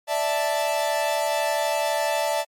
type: chord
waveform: 45% pulse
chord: D suspended second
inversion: none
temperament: equal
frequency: 587.3 / 659.3 / 880 Hz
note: D5 / E5 / A5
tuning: 0 / 0 / 0 cents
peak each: -26 dBFS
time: 0.07-2.45 s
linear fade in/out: 50 ms
effects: MP3 64 kbps